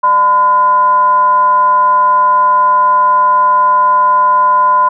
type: tone with frequency modulation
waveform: sine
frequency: 1012 Hz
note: B5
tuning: 42 cents sharp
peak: -6 dBFS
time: 0.03-4.89 s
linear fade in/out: 10 ms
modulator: 414 Hz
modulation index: 0.33
effects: none